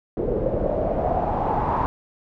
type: noise with low-pass filter sweep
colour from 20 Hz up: pink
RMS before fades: -23 dBFS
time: 0.17-1.86 s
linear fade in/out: 0 ms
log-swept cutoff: 450 to 1000 Hz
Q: 5.1
effects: none